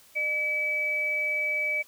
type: tone pair together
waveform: sine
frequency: 607 / 2292 Hz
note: D#5 / D7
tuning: -43 / -43 cents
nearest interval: octave + major seventh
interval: 2300 cents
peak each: -36 / -25 dBFS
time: 0.15-1.83 s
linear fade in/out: 20 ms
effects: white hiss -56 dBFS RMS until 1.87 s